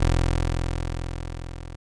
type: tone with level ramp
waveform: 20% pulse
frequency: 42.37 Hz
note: E1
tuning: 48 cents sharp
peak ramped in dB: -12 to -31 dBFS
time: 0-1.76 s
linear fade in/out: 10 ms
effects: resampled to 22050 Hz